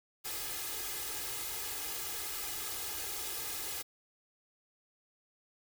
white noise with comb filter, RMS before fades -39 dBFS, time 0.24-3.83 s, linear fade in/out 20 ms, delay 2.4 ms, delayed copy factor +0.95, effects none

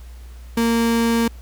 35% pulse tone, 231 Hz, A#3, 16 cents flat, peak -14 dBFS, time 0.57-1.28 s, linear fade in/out 5 ms, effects added 60 Hz sine -35 dBFS peak until 1.41 s + pink hiss -51 dBFS RMS until 1.41 s

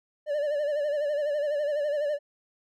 triangle tone with vibrato, 587.3 Hz, D5, in tune, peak -23 dBFS, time 0.26-2.19 s, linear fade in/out 50 ms, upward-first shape sine, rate 12 Hz, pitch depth 65 cents each way, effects none

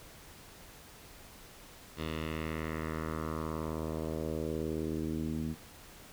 10% pulse tone with low-pass filter sweep, 79.1 Hz, D#2, 29 cents sharp, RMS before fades -36 dBFS, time 1.96-5.56 s, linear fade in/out 50 ms, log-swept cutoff 3600 to 220 Hz, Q 2.1, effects pink hiss -53 dBFS RMS until 6.12 s

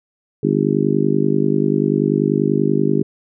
harmonic tone, 50.3 Hz, G1, 45 cents sharp, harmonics 3 / 4 / 5 / 6 / 7 / 8, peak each -21 / -21 / -21 / -21 / -21 / -21 dBFS, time 0.43-3.03 s, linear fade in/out 5 ms, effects none

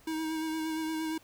square tone with vibrato, 317.4 Hz, D#4, 35 cents sharp, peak -32 dBFS, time 0.07-1.18 s, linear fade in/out 5 ms, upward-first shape sine, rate 8.6 Hz, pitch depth 23 cents each way, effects pink hiss -60 dBFS RMS until 1.23 s

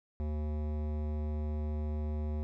sine tone with hard clipping, 75.6 Hz, D#2, 49 cents flat, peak -34 dBFS, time 0.2-2.43 s, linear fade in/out 0 ms, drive 16 dB, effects none

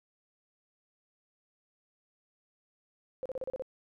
sine tone bursts, 521 Hz, C5, 7 cents flat, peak -33 dBFS, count 7, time 3.23-3.622 s, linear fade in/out 0 ms, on 26 ms, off 35 ms, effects none

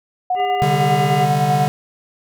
sine tone with tremolo, 731 Hz, F#5, 21 cents flat, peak -15 dBFS, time 0.3-1.68 s, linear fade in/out 5 ms, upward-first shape square, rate 10 Hz, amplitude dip 35%
harmonic tone, 402.7 Hz, G4, 47 cents sharp, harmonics 1 / 3 / 5 / 7, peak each -24 / -33 / -30 / -32 dBFS, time 0.35-1.27 s, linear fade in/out 50 ms
square chord, C suspended second, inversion none, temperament equal, 130.81 / 146.83 / 196 Hz, C3 / D3 / G3, 0 / 0 / 0 cents, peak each -25 / -19 / -25 dBFS, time 0.62-1.68 s, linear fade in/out 0 ms
effects none

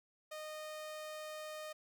sawtooth tone, 616 Hz, D#5, 17 cents flat, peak -40 dBFS, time 0.31-1.73 s, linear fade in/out 10 ms, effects none

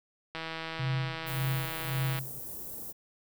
click train, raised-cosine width 0.3 ms, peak -21 dBFS, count 299, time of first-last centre 0.35-2.19 s, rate 162 Hz
sine tone with tremolo, 132.4 Hz, C3, 21 cents sharp, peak -27 dBFS, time 0.79-2.39 s, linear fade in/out 5 ms, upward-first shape sine, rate 1.8 Hz, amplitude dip 95%
white band-stop noise, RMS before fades -41 dBFS, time 1.26-2.93 s, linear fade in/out 20 ms, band 480 to 14000 Hz, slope 12 dB/octave
effects none

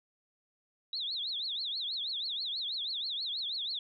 sine tone with vibrato, 3789 Hz, A#7, 27 cents sharp, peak -33 dBFS, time 0.93-3.79 s, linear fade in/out 2 ms, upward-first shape triangle, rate 6.2 Hz, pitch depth 280 cents each way, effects none

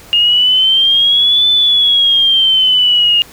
sine exponential two-way sweep, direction up then down, 2835 to 3520 to 2835 Hz, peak -7 dBFS, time 0.13-3.22 s, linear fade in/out 0 ms, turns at 1.49 s, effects pink hiss -38 dBFS RMS until 3.32 s

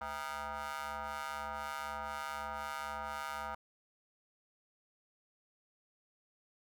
20% pulse ring-modulated tone, 145.2 Hz, D3, 19 cents flat, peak -31 dBFS, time 0.01-3.55 s, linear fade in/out 5 ms, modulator 1090 Hz, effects none

